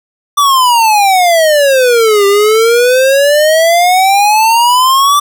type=exponential two-way sweep; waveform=square; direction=down then up; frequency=1174.7 to 395.3 to 1174.7 Hz; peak=-6 dBFS; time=0.37-5.2 s; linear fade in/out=10 ms; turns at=2.26 s; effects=none

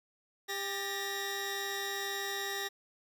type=tone cluster; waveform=20% pulse; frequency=397.6 / 1791 / 1913 Hz; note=G4 / A6 / A#6; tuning=+25 / +30 / +44 cents; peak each=-34 / -36 / -33 dBFS; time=0.48-2.69 s; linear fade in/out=20 ms; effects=none

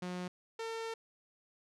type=tone pair in turn; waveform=sawtooth; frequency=180 / 452.5 Hz; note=F#3 / A4; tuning=-47 / +48 cents; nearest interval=octave + major third; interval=1595 cents; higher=second; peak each=-34 / -34 dBFS; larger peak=neither; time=0.02-0.28 / 0.59-0.94 s; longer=second; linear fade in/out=5 ms; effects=low-pass 7000 Hz 12 dB/octave

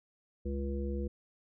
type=harmonic tone; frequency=69.3 Hz; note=C#2; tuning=in tune; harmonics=1 / 3 / 5 / 7; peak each=-34 / -39 / -41 / -42 dBFS; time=0.45-1.08 s; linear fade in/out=10 ms; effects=none

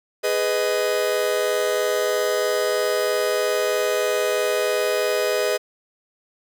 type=chord; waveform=45% pulse; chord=G# minor; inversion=none; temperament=just; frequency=415.3 / 498.4 / 623 Hz; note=G#4 / B4 / D#5; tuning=0 / +16 / +2 cents; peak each=-24 dBFS; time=0.23-5.58 s; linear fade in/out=20 ms; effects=none

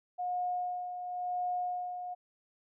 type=tone with tremolo; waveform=sine; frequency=720 Hz; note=F#5; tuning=47 cents flat; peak=-30 dBFS; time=0.18-2.15 s; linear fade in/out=20 ms; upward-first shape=sine; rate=0.95 Hz; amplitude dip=55%; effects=none

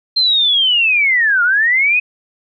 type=linear two-way sweep; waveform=sine; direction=down then up; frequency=4180 to 1386 to 2546 Hz; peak=-10 dBFS; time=0.16-2 s; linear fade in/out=10 ms; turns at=1.43 s; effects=none

